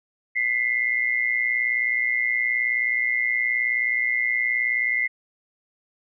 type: tone pair together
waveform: sine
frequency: 2000 / 2119 Hz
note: B6 / C7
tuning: +21 / +21 cents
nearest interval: minor second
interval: 100 cents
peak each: -23 dBFS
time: 0.35-5.08 s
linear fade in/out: 20 ms
effects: none